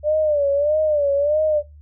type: tone with vibrato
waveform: sine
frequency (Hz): 590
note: D5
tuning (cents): +8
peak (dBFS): -15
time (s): 0.03-1.63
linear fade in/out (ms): 50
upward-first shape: sine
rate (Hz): 1.6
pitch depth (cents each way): 95
effects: noise-tail reverb RT60 0.2 s tail -17 dB re dry + added 74 Hz sine -41 dBFS peak until 1.81 s